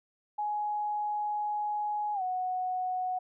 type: tone with pitch glide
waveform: sine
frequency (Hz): 837 to 737.1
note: G#5 to F#5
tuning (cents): +13 to -7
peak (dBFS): -29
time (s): 0.38-3.19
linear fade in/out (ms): 10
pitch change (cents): -220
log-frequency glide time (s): 2.14-2.22
effects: none